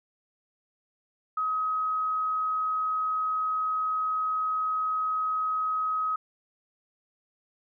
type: tone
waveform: sine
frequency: 1268 Hz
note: D#6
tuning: 32 cents sharp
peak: -25 dBFS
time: 1.37-6.16 s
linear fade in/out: 5 ms
effects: none